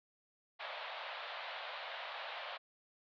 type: band-pass noise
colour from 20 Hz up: pink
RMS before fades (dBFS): -45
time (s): 0.59-2.58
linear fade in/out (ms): 20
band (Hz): 570 to 4000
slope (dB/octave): 48
effects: none